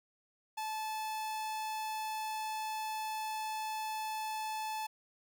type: tone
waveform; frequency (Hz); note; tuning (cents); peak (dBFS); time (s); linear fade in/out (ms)
45% pulse; 869; A5; -22; -36; 0.57-4.87; 10
effects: none